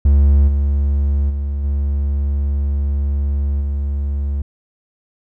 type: tone with level steps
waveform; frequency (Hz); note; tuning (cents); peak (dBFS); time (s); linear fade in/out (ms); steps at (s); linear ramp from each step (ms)
triangle; 70.6; C#2; +32; -6 / -11 / -16 / -13 / -15; 0.05-4.42; 5; 0.47 / 1.29 / 1.63 / 3.6; 20
effects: none